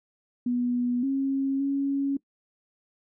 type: tone with pitch steps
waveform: sine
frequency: 244.6 / 271.5 / 277.2 Hz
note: B3 / C#4 / C#4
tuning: -16 / -36 / 0 cents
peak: -23 dBFS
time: 0.46-2.17 s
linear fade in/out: 5 ms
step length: 570 ms
effects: noise-tail reverb RT60 0.1 s tail -21 dB re dry